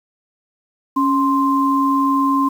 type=tone pair together; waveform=sine; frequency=277.2 / 1046.5 Hz; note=C#4 / C6; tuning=0 / 0 cents; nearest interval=octave + major seventh; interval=2300 cents; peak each=-16 dBFS; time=0.96-2.49 s; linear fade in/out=10 ms; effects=7-bit